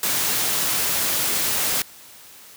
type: noise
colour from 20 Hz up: white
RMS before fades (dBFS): -22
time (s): 0.03-1.82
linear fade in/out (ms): 2
effects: white hiss -45 dBFS RMS until 2.56 s + high-pass 80 Hz 12 dB/octave